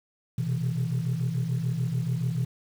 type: tone cluster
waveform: sine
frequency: 122.4 / 129.3 / 164.3 Hz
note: B2 / C3 / E3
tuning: -15 / -20 / -5 cents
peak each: -28 dBFS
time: 0.38-2.45 s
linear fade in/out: 5 ms
effects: tanh soft clip ceiling -20 dBFS + 8-bit